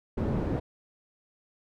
white low-pass noise, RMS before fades -29 dBFS, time 0.17-0.6 s, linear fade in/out 10 ms, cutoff 330 Hz, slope 12 dB/octave, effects none

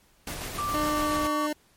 pink noise with tremolo, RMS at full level -34 dBFS, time 0.27-1.27 s, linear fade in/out 2 ms, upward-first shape square, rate 7.2 Hz, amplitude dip 25%
sine tone with pitch glide, 1174.7 to 1138 Hz, D6 to C#6, 0 to +45 cents, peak -27 dBFS, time 0.58-1.47 s, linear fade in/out 10 ms, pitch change -55 cents, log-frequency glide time 0.84-1.33 s
25% pulse tone, 301.4 Hz, D4, 45 cents sharp, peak -23 dBFS, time 0.74-1.53 s, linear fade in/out 5 ms
effects pink hiss -62 dBFS RMS until 1.76 s + MP3 64 kbps

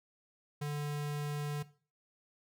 square tone, 146.83 Hz, D3, in tune, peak -35 dBFS, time 0.61-1.63 s, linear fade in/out 10 ms, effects noise-tail reverb RT60 0.4 s tail -17 dB re dry

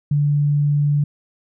sine tone, 145.7 Hz, D3, 13 cents flat, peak -14 dBFS, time 0.11-1.04 s, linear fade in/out 5 ms, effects none

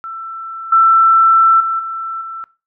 sine tone with level steps, 1335 Hz, E6, 22 cents sharp, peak -24 / -6 / -14 / -20 / -24 dBFS, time 0.04-2.44 s, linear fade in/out 0 ms, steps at 0.72 / 1.6 / 1.79 / 2.21 s, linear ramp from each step 5 ms, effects noise-tail reverb RT60 0.3 s tail -20 dB re dry

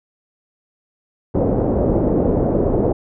white low-pass noise, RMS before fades -17 dBFS, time 1.34-2.93 s, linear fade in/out 10 ms, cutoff 550 Hz, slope 24 dB/octave, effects none

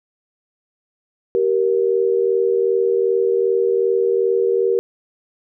sine tone pair together, 387 / 469.6 Hz, G4 / A#4, -22 / +13 cents, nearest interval minor third, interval 335 cents, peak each -17 dBFS, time 1.35-4.79 s, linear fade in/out 0 ms, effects none

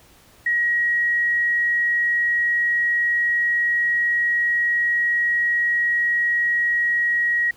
sine tone, 1900 Hz, A#6, 33 cents sharp, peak -17 dBFS, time 0.46-7.51 s, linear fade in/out 5 ms, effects pink hiss -52 dBFS RMS until 7.56 s

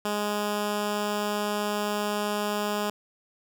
10% pulse tone, 207.7 Hz, G#3, in tune, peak -18 dBFS, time 0.05-2.9 s, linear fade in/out 2 ms, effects none

